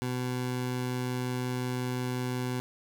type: tone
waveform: 20% pulse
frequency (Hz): 125.6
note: B2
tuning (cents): +30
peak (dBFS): -25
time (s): 0.02-2.6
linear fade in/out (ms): 0
effects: none